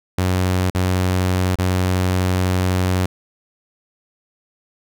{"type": "tone with dropouts", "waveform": "sawtooth", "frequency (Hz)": 92, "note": "F#2", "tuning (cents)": -9, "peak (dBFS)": -12, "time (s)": [0.18, 3.06], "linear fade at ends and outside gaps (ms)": 5, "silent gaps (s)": [[0.701, 0.748], [1.556, 1.586]], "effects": []}